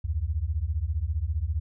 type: beating tone pair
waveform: sine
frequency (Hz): 70.6 / 85.6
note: C#2 / F2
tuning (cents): +32 / -34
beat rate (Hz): 15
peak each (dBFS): -28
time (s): 0.04-1.6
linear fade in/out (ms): 10
effects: none